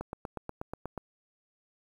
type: click train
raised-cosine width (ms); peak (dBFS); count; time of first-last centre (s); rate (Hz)
1; -22; 9; 0.01-0.977; 8.27
effects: 9-bit